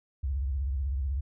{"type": "tone with vibrato", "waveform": "sine", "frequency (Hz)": 67.6, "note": "C#2", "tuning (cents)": -43, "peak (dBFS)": -27, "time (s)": [0.23, 1.21], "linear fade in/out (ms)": 10, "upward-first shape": "triangle", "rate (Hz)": 16, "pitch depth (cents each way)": 230, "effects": []}